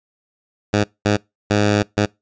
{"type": "tone bursts at uneven times", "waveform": "10% pulse", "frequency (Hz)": 103.83, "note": "G#2", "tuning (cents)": 0, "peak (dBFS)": -6, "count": 4, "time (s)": [[0.73, 0.84], [1.05, 1.17], [1.5, 1.83], [1.97, 2.06]], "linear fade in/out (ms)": 10, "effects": ["noise-tail reverb RT60 0.2 s tail -24 dB re dry", "resampled to 16000 Hz"]}